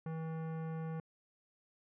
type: tone with hard clipping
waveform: sine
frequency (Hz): 161.1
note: E3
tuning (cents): -39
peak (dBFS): -40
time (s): 0.06-1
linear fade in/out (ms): 2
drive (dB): 18
effects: low-pass 2000 Hz 12 dB/octave